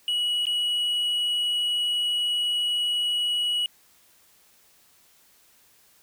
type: tone with dropouts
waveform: triangle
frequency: 2922 Hz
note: F#7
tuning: 22 cents flat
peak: -21 dBFS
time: 0.08-3.66 s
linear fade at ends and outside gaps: 1 ms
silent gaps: 0.455-0.468 s
effects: white hiss -59 dBFS RMS until 6.02 s